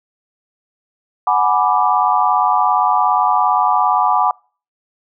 sine chord, G# half-diminished seventh, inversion third, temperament equal with one note detuned, 740 / 837.4 / 987.8 / 1174.7 Hz, F#5 / G#5 / B5 / D6, 0 / +14 / 0 / 0 cents, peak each -17 dBFS, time 1.27-4.31 s, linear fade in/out 2 ms, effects noise-tail reverb RT60 0.4 s tail -26 dB re dry

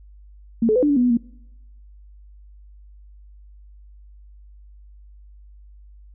sine tone with pitch steps, 229.4 / 432.8 / 503 / 294.5 / 285.8 / 245 / 246.5 / 234.9 Hz, A#3 / A4 / B4 / D4 / D4 / B3 / B3 / A#3, -28 / -29 / +32 / +5 / -47 / -14 / -3 / +13 cents, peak -14 dBFS, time 0.62-1.172 s, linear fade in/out 5 ms, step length 69 ms, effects noise-tail reverb RT60 0.9 s tail -24 dB re dry + added 50 Hz sine -43 dBFS peak until 6.14 s

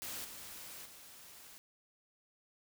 white noise with level steps, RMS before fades -43 / -49 / -55 dBFS, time 0.02-1.58 s, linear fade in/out 0 ms, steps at 0.24 / 0.85 s, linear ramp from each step 10 ms, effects none

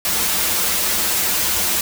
white noise with comb filter, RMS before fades -19 dBFS, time 0.05-1.81 s, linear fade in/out 2 ms, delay 7.3 ms, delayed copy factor -1, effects none

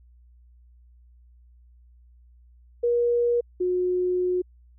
sine tone pair in turn, 477.4 / 362.2 Hz, A#4 / F#4, +41 / -37 cents, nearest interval perfect fourth, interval 478 cents, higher first, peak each -19 / -21 dBFS, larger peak first, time 2.83-3.41 / 3.6-4.42 s, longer second, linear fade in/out 10 ms, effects added 60 Hz sine -51 dBFS peak until 4.78 s

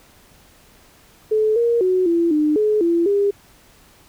sine tone with pitch steps, 432.4 / 469.4 / 369.6 / 338.3 / 302.4 / 425.4 / 339 / 403.2 Hz, A4 / A#4 / F#4 / E4 / D#4 / G#4 / E4 / G4, -30 / +12 / -2 / +45 / -49 / +42 / +49 / +49 cents, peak -14 dBFS, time 1.31-3.31 s, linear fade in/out 10 ms, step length 250 ms, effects pink hiss -51 dBFS RMS until 4.08 s

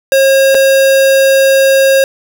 square tone with dropouts, 540 Hz, C#5, 45 cents flat, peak -6 dBFS, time 0.12-2.04 s, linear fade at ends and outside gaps 1 ms, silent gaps 0.546-0.55 s, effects none

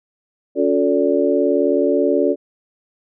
sine tone cluster, 281.3 / 359.9 / 440.3 / 577 Hz, C#4 / F#4 / A4 / D5, +26 / -48 / +1 / -31 cents, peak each -19 dBFS, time 0.55-2.36 s, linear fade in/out 50 ms, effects none

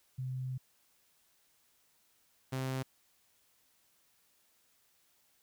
sine / sawtooth tone pair in turn, 129.1 / 131.36 Hz, C3 / C3, -23 / +7 cents, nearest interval unison, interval 30 cents, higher second, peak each -35 / -30 dBFS, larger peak second, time 0.18-0.58 / 2.52-2.83 s, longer first, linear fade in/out 10 ms, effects white hiss -71 dBFS RMS until 5.42 s

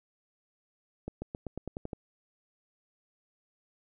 accelerating click train, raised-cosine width 2 ms, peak -23 dBFS, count 9, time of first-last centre 1.08-1.932 s, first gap 140 ms, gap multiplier 0.92, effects none

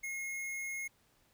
square tone, 2158 Hz, C#7, 47 cents flat, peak -38 dBFS, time 0.03-0.88 s, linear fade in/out 10 ms, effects pink hiss -70 dBFS RMS until 1.33 s

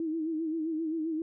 sine tone with vibrato, 320 Hz, D#4, 49 cents sharp, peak -29 dBFS, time 0-1.22 s, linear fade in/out 2 ms, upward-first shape sine, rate 7.6 Hz, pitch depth 68 cents each way, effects none

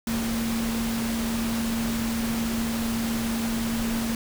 sine tone in noise, 228.7 Hz, A#3, 33 cents flat, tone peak -25 dBFS, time 0.07-4.15 s, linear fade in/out 2 ms, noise pink, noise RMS -32 dBFS, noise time 0.07-4.15 s, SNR +4 dB, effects none

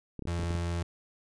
clicks, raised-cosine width 3 ms, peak -25 dBFS, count 7, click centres 0.193 / 0.223 / 0.254 / 0.395 / 0.432 / 0.507 / 0.552 s
35% pulse tone, 85.6 Hz, F2, 34 cents flat, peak -28 dBFS, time 0.27-0.83 s, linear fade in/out 5 ms
effects resampled to 22050 Hz

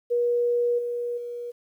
sine tone with level steps, 480.4 Hz, B4, 48 cents flat, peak -20 / -26 / -31 dBFS, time 0.1-1.52 s, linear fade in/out 20 ms, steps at 0.78 / 1.17 s, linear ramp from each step 10 ms, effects 10-bit

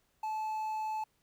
triangle tone with quantisation, 868 Hz, A5, 24 cents flat, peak -31 dBFS, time 0.23-1.04 s, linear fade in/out 5 ms, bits 10, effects pink hiss -74 dBFS RMS until 1.22 s

